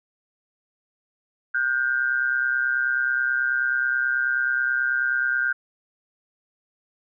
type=tone pair together; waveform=sine; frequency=1438.7 / 1568 Hz; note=F#6 / G6; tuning=-49 / 0 cents; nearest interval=minor second; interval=149 cents; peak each=-23 dBFS; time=1.54-5.53 s; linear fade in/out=10 ms; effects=none